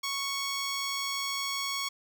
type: tone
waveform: 10% pulse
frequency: 1108.7 Hz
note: C#6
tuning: in tune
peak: -22 dBFS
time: 0.03-1.89 s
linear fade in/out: 10 ms
effects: none